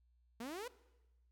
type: exponential sweep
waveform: sawtooth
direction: up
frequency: 220 to 518 Hz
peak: -39 dBFS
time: 0.4-0.68 s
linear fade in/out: 5 ms
effects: noise-tail reverb RT60 1.0 s tail -19 dB re dry + added 60 Hz sine -69 dBFS peak until 1.31 s